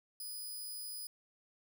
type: tone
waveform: 5% pulse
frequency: 4978 Hz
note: D#8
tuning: in tune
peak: -35 dBFS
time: 0.2-1.07 s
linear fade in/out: 2 ms
effects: none